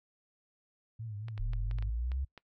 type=tone with vibrato; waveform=sine; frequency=107.8 Hz; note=A2; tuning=35 cents flat; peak=-38 dBFS; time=0.99-1.9 s; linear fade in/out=10 ms; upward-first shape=triangle; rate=4.3 Hz; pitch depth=120 cents each way
type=clicks; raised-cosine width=0.3 ms; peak=-32 dBFS; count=8; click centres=1.284 / 1.378 / 1.534 / 1.712 / 1.786 / 1.825 / 2.118 / 2.377 s
type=linear sweep; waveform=sine; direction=up; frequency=34.65 to 69 Hz; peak=-31 dBFS; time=1.39-2.25 s; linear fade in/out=10 ms
effects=noise-tail reverb RT60 0.1 s tail -22 dB re dry